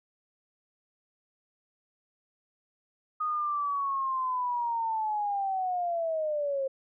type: linear sweep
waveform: sine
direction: down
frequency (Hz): 1244.5 to 530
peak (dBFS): -27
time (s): 3.2-6.68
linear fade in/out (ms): 10
effects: none